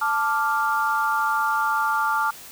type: chord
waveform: sine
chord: D minor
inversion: second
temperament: equal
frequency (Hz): 880 / 1174.7 / 1396.9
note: A5 / D6 / F6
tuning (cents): 0 / 0 / 0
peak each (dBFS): -24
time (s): 0.01-2.31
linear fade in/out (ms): 10
effects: white hiss -42 dBFS RMS until 2.51 s